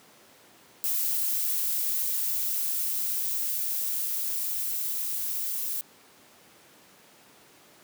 violet noise with level ramp, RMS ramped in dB -27 to -31 dBFS, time 0.84-5.81 s, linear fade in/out 0 ms, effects pink hiss -55 dBFS RMS until 7.83 s + high-pass 200 Hz 12 dB/octave

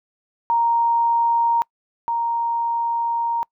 sine tone pair in turn, 932.3 / 932.3 Hz, A#5 / A#5, 0 / 0 cents, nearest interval unison, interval 0 cents, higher neither, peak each -15 / -19 dBFS, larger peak first, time 0.5-1.62 / 2.08-3.43 s, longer second, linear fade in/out 0 ms, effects noise-tail reverb RT60 0.1 s tail -26 dB re dry

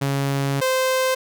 sawtooth tone pair in turn, 138.59 / 519.2 Hz, C#3 / C5, 0 / -13 cents, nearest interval octave + major seventh, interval 2287 cents, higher second, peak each -16 / -14 dBFS, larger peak second, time 0.01-0.61 / 0.61-1.15 s, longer first, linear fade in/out 10 ms, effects none

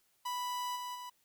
45% pulse tone with level steps, 987.8 Hz, B5, in tune, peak -35 / -39 / -43 dBFS, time 0.25-1.1 s, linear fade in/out 10 ms, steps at 0.75 / 0.94 s, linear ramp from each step 20 ms, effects white hiss -73 dBFS RMS until 1.24 s

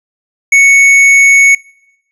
sine tone with hard clipping, 2217 Hz, C#7, in tune, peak -4 dBFS, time 0.52-1.55 s, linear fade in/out 5 ms, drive 7 dB, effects noise-tail reverb RT60 0.9 s tail -26 dB re dry + resampled to 32000 Hz

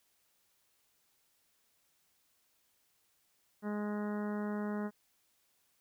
harmonic tone, 208.3 Hz, G#3, 5 cents sharp, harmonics 1 / 2 / 3 / 4 / 5 / 6 / 7 / 8 / 9, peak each -35 / -42 / -46 / -49 / -50 / -52 / -51 / -57 / -55 dBFS, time 3.62-4.91 s, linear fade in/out 50 ms, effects white hiss -74 dBFS RMS until 5.8 s

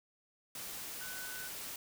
sine tone in noise, 1500 Hz, F#6, 23 cents sharp, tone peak -46 dBFS, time 1.01-1.48 s, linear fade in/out 2 ms, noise white, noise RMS -44 dBFS, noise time 0.55-1.76 s, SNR -5 dB, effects none

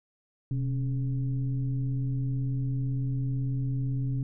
sine tone with frequency modulation, 129 Hz, C3, 24 cents flat, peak -26 dBFS, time 0.51-4.23 s, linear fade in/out 2 ms, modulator 148 Hz, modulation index 0.56, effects none

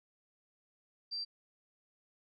sine tone, 4699 Hz, D8, in tune, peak -36 dBFS, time 1.11-1.25 s, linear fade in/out 20 ms, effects none

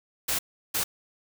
white noise bursts at uneven times, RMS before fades -27 dBFS, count 2, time 0.28-0.39 / 0.74-0.84 s, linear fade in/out 10 ms, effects none

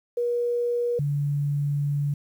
sine tone pair in turn, 479.9 / 143.96 Hz, B4 / D3, -50 / -34 cents, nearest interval octave + major sixth, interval 2084 cents, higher first, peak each -22 dBFS, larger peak neither, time 0.17-0.99 / 0.99-2.14 s, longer second, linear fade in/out 5 ms, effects 9-bit

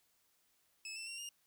20% pulse tone with pitch steps, 2600 / 2673 / 2748 / 2826 Hz, E7 / E7 / F7 / F7, -24 / +23 / -29 / +20 cents, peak -38 dBFS, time 0.85-1.29 s, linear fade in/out 2 ms, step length 110 ms, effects white hiss -75 dBFS RMS until 1.46 s

